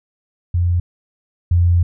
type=tone pair in turn; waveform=sine; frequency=87.5 / 86.95 Hz; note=F2 / F2; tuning=+4 / -7 cents; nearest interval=unison; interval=11 cents; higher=first; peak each=-13 / -10 dBFS; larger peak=second; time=0.54-0.8 / 1.51-1.83 s; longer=second; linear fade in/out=5 ms; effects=none